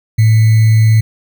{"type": "tone with sample-and-hold", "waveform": "sine", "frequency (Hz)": 110.4, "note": "A2", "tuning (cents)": 6, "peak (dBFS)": -5, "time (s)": [0.18, 1.01], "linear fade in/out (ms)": 10, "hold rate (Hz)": 2100, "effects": []}